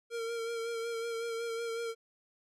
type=tone with vibrato; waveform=square; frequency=461.2 Hz; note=A#4; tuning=19 cents flat; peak=-35 dBFS; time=0.1-1.95 s; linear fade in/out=50 ms; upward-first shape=sine; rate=5.4 Hz; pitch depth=28 cents each way; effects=low-pass 10000 Hz 12 dB/octave